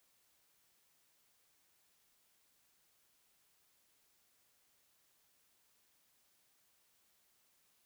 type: silence
effects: white hiss -74 dBFS RMS until 7.85 s